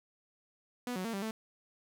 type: tone with pitch steps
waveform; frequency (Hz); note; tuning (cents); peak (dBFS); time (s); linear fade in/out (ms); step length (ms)
sawtooth; 246.1 / 184.9 / 228.3 / 196.3 / 220.6; B3 / F#3 / A#3 / G3 / A3; -6 / -1 / -36 / +3 / +5; -31; 0.87-1.31; 2; 88
effects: none